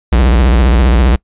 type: tone with vibrato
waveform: square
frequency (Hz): 61.3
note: B1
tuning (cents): -12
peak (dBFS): -7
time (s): 0.12-1.16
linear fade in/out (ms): 5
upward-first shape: sine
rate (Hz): 15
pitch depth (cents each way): 210
effects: noise-tail reverb RT60 0.1 s tail -24 dB re dry + resampled to 8000 Hz